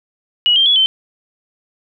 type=tone with pitch steps; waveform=sine; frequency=2915 / 3171 / 3380 / 3089 Hz; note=F#7 / G7 / G#7 / G7; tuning=-26 / +19 / +30 / -26 cents; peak=-9 dBFS; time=0.46-0.86 s; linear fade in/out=0 ms; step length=100 ms; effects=none